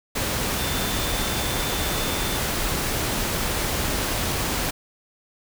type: tone in noise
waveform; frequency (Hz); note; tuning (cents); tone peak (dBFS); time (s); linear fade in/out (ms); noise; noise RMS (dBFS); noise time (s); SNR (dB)
sine; 3545; A7; +12; -34; 0.58-2.38; 10; pink; -25; 0.15-4.71; -12
effects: none